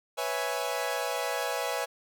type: chord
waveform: sawtooth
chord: C# minor seventh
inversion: third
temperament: equal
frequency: 493.9 / 554.4 / 659.3 / 830.6 Hz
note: B4 / C#5 / E5 / G#5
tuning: 0 / 0 / 0 / 0 cents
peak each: -31 dBFS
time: 0.17-1.86 s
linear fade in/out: 20 ms
effects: none